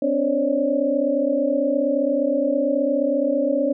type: tone cluster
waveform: sine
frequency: 259.7 / 288.4 / 524 / 559 / 598 Hz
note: C4 / D4 / C5 / C#5 / D5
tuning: -13 / -31 / +2 / +14 / +31 cents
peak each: -25 / -23 / -29 / -21 / -28 dBFS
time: 0.02-3.73 s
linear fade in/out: 5 ms
effects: none